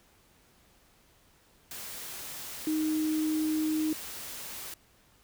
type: tone in noise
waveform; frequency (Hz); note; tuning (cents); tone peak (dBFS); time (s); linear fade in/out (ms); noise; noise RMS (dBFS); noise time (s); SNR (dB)
sine; 311.1; D#4; 0; -26; 2.67-3.93; 2; white; -41; 1.71-4.74; +12
effects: pink hiss -63 dBFS RMS until 5.23 s